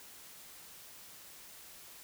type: silence
effects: white hiss -53 dBFS RMS until 2.03 s